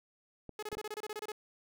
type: clicks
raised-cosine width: 2 ms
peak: -31 dBFS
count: 3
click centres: 0.493 / 0.728 / 0.771 s
type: tone bursts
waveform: sawtooth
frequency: 424.8 Hz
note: G#4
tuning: 39 cents sharp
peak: -34 dBFS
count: 12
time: 0.59-1.319 s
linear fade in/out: 2 ms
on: 36 ms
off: 27 ms
effects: none